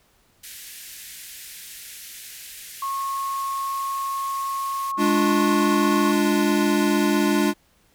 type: band-pass noise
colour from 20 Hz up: white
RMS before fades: -40 dBFS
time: 0.43-4.92 s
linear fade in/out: 10 ms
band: 1600 to 15000 Hz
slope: 48 dB/octave
type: tone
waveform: sine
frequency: 1092 Hz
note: C#6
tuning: 26 cents flat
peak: -24 dBFS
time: 2.82-6.12 s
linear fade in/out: 5 ms
type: chord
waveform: square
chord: D diminished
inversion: second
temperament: equal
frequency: 207.7 / 293.7 / 349.2 Hz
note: Ab3 / D4 / F4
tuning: 0 / 0 / 0 cents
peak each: -23 / -22 / -24 dBFS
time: 4.97-7.54 s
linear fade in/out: 50 ms
effects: pink hiss -61 dBFS RMS until 7.94 s